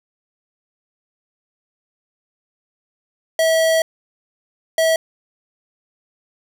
square tone bursts at uneven times, 648 Hz, E5, 30 cents flat, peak -14 dBFS, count 2, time 3.39-3.82 / 4.78-4.96 s, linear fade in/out 2 ms, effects none

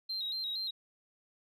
sine tone with vibrato, 3980 Hz, B7, 13 cents sharp, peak -32 dBFS, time 0.09-0.71 s, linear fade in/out 10 ms, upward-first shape square, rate 4.3 Hz, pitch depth 72 cents each way, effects tanh soft clip ceiling -30 dBFS + MP3 96 kbps

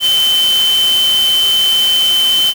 sine tone in noise, 3069 Hz, G7, 37 cents flat, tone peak -9 dBFS, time 0-2.54 s, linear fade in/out 50 ms, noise white, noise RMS -22 dBFS, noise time 0-2.54 s, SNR +10 dB, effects none

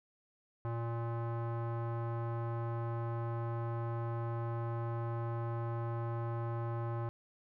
square tone with low-pass filter, 116.54 Hz, A#2, in tune, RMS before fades -37 dBFS, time 0.65-7.09 s, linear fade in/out 0 ms, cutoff 1100 Hz, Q 2, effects none

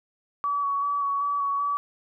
sine tone with vibrato, 1134 Hz, C#6, 39 cents sharp, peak -23 dBFS, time 0.44-1.77 s, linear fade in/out 0 ms, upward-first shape square, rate 2.6 Hz, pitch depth 17 cents each way, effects none

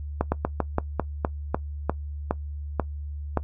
slowing click train, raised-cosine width 1 ms, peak -8 dBFS, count 12, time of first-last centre 0.21-3.373 s, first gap 110 ms, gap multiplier 1.18, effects noise-tail reverb RT60 0.1 s tail -19 dB re dry + added 73 Hz sine -31 dBFS peak until 3.43 s

